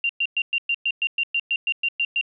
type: tone bursts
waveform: sine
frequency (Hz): 2773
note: F7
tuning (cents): -13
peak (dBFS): -19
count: 14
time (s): 0.04-2.212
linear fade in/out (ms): 2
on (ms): 53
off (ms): 110
effects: none